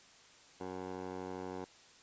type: tone with band-pass filter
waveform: 15% pulse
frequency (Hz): 92.5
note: F#2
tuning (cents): 0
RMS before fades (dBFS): -43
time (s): 0.6-1.65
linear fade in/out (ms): 10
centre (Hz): 590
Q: 1.8
effects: white hiss -60 dBFS RMS until 2.02 s + resampled to 16000 Hz